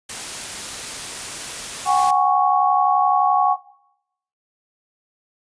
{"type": "noise", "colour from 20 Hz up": "white", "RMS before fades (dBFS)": -30, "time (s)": [0.09, 2.11], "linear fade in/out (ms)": 5}
{"type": "chord", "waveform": "sine", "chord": "F# suspended second", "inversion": "none", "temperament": "equal with one note detuned", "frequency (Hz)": [740, 811.6, 1108.7], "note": ["F#5", "G#5", "C#6"], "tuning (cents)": [0, -40, 0], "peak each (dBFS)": -18, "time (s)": [1.85, 3.57], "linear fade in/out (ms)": 50}
{"effects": ["noise-tail reverb RT60 0.8 s tail -19 dB re dry", "resampled to 22050 Hz"]}